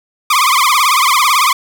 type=tone with vibrato; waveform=sawtooth; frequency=1119 Hz; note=C#6; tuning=16 cents sharp; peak=-5 dBFS; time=0.3-1.53 s; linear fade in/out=5 ms; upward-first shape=triangle; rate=18 Hz; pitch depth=220 cents each way; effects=none